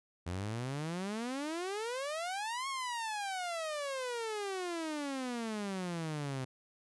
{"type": "exponential two-way sweep", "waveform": "sawtooth", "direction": "up then down", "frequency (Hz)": [84.2, 1104, 127.5], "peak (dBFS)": -32, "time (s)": [0.26, 6.45], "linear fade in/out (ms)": 10, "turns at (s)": 2.68, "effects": ["resampled to 24000 Hz"]}